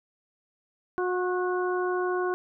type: harmonic tone with a mistuned harmonic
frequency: 362.6 Hz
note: F#4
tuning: 35 cents flat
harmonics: 1 / 2 / 3 / 4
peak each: -26 / -34 / -33 / -35 dBFS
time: 0.98-2.34 s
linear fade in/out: 0 ms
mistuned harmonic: 4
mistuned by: +25 cents
effects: none